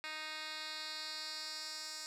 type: tone with band-pass filter sweep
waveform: 10% pulse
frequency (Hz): 310.5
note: D#4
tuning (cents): -3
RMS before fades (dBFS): -44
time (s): 0.04-2.06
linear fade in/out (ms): 0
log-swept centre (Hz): 3000 to 6000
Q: 2.4
effects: none